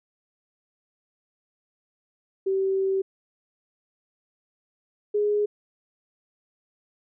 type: tone pair in turn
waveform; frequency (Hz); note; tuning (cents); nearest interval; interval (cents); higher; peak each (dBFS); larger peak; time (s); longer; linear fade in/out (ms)
sine; 385.3 / 415.6; G4 / G#4; -30 / +1; minor second; 131; second; -21 / -20; second; 2.46-3.02 / 5.14-5.46; first; 10
effects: none